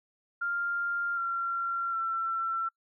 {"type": "tone with pitch steps", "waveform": "sine", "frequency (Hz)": [1396.9, 1371.3, 1346.2], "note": ["F6", "F6", "E6"], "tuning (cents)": [0, -32, 36], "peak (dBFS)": -28, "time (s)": [0.41, 2.69], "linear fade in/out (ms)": 10, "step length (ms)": 760, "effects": ["noise-tail reverb RT60 0.1 s tail -24 dB re dry"]}